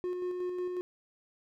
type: tone with tremolo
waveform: triangle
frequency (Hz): 360.6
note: F#4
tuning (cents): -45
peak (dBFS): -29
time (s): 0.04-0.81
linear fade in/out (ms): 0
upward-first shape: square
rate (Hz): 5.5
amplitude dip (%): 30
effects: none